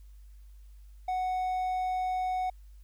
triangle tone, 740 Hz, F#5, in tune, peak -26 dBFS, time 1.08-2.5 s, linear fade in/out 5 ms, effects added 50 Hz sine -48 dBFS peak until 2.83 s + white hiss -71 dBFS RMS until 2.83 s

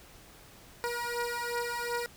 15% pulse beating tone pair, 476.1 / 478.8 Hz, A#4 / A#4, +37 / +46 cents, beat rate 2.7 Hz, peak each -29 / -28 dBFS, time 0.84-2.06 s, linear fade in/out 0 ms, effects pink hiss -54 dBFS RMS until 2.16 s

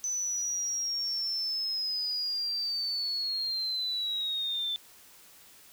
sine linear sweep, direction down, 6040 to 3520 Hz, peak -29 dBFS, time 0.04-4.76 s, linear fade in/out 0 ms, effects white hiss -55 dBFS RMS until 5.72 s

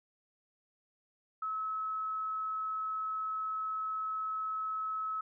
sine tone, 1292 Hz, E6, 35 cents flat, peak -33 dBFS, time 1.42-5.21 s, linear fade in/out 5 ms, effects none

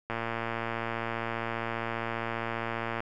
click train, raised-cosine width 0.5 ms, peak -17 dBFS, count 335, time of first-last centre 0.1-3.004 s, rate 115 Hz, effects none

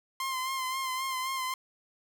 sawtooth tone with vibrato, 1046.5 Hz, C6, in tune, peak -27 dBFS, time 0.2-1.54 s, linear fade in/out 2 ms, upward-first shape sine, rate 3.8 Hz, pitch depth 37 cents each way, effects none

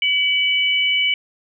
sine tone pair together, 2284 / 2974 Hz, D7 / F#7, -49 / +8 cents, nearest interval perfect fourth, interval 457 cents, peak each -18 dBFS, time 0.02-1.14 s, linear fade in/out 2 ms, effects none

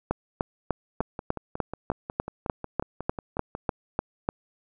two click trains, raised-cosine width 1 ms, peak -19 / -10 dBFS, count 15 / 15, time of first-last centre 1.01-3.551 / 0.11-4.289 s, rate 5.51 / 3.35 Hz, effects none

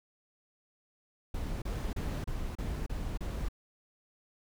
brown noise bursts, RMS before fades -35 dBFS, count 7, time 1.34-3.486 s, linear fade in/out 5 ms, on 280 ms, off 31 ms, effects none

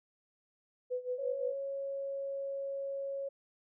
sine tone with tremolo, 499.9 Hz, B4, 21 cents sharp, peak -31 dBFS, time 0.9-1.55 s, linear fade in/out 20 ms, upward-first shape sine, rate 5.8 Hz, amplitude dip 85%
sine tone, 551 Hz, C#5, 11 cents flat, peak -35 dBFS, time 1.18-3.29 s, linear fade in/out 10 ms
effects none

